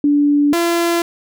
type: tone pair in turn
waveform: sine / sawtooth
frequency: 290 / 340.5 Hz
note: D4 / F4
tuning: -22 / -44 cents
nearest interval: minor third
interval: 278 cents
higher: second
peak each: -10 dBFS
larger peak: neither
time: 0.04-0.53 / 0.53-1.02 s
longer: neither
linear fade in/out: 2 ms
effects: none